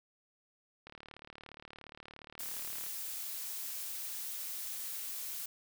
click train, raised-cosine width 0.3 ms, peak -33 dBFS, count 75, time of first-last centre 0.87-2.865 s, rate 37.1 Hz
blue noise, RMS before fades -41 dBFS, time 2.39-5.46 s, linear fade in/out 5 ms
effects none

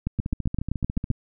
two click trains, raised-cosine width 5 ms, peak -12 / -16 dBFS, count 9 / 14, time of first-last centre 0.07-1.104 / 0.19-1.112 s, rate 7.74 / 14.1 Hz, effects none

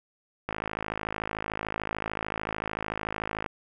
click train, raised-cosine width 0.5 ms, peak -15 dBFS, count 160, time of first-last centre 0.49-3.462 s, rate 53.5 Hz, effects none

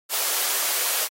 white high-pass noise, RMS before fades -24 dBFS, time 0.09-1.09 s, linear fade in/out 50 ms, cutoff 420 Hz, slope 24 dB/octave, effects AAC 48 kbps

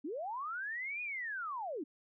sine linear two-way sweep, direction up then down, 256.5 to 2489 to 256.5 Hz, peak -37 dBFS, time 0.04-1.84 s, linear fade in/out 10 ms, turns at 1.02 s, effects none

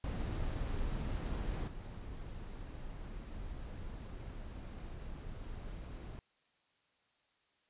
brown noise with level steps, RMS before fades -37 / -45 dBFS, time 0.04-6.19 s, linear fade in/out 0 ms, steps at 1.67 s, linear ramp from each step 10 ms, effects white hiss -75 dBFS RMS until 7.69 s + resampled to 8000 Hz

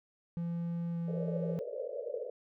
triangle tone with pitch glide, 170.1 to 168.83 Hz, F3 to E3, -45 to +42 cents, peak -31 dBFS, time 0.37-1.59 s, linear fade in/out 0 ms, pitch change -13 cents, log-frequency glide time 0.92-0.97 s
pink band-pass noise, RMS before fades -39 dBFS, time 1.08-2.3 s, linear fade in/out 5 ms, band 440 to 590 Hz, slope 96 dB/octave
effects none

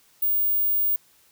sine tone, 15500 Hz, B9, 34 cents flat, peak -19 dBFS, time 0.22-0.96 s, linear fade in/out 5 ms, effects white hiss -59 dBFS RMS until 1.31 s

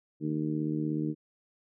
harmonic tone, 76.6 Hz, D#2, 27 cents flat, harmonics 2 / 3 / 4 / 5 / 6, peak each -33 / -36 / -31 / -41 / -44 dBFS, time 0.2-1.15 s, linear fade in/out 50 ms, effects none

